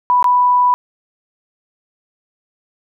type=tone with dropouts; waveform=sine; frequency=987.8 Hz; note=B5; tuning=in tune; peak=-9 dBFS; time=0.1-0.74 s; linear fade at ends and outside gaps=0 ms; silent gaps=0.227-0.243 s; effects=none